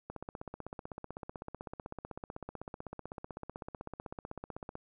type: click train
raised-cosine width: 1 ms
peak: -27 dBFS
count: 75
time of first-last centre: 0.1-4.754 s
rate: 15.9 Hz
effects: none